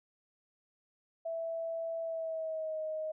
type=tone with pitch glide; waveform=sine; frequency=659.3 to 625.9 Hz; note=E5 to D#5; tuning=0 to +10 cents; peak=-34 dBFS; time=1.25-3.12 s; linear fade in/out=10 ms; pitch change=-90 cents; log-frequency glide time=2.02-2.8 s; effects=none